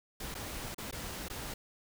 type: noise with dropouts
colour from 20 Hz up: pink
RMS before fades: -41 dBFS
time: 0.2-1.54 s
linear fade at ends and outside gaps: 5 ms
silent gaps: 0.343-0.35 / 0.746-0.781 / 0.912-0.925 / 1.285-1.299 s
effects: none